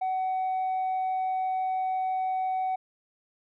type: tone with tanh clipping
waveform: triangle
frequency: 751 Hz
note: F#5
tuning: 26 cents sharp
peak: -26 dBFS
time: 0.01-2.76 s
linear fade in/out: 10 ms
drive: 6 dB
effects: none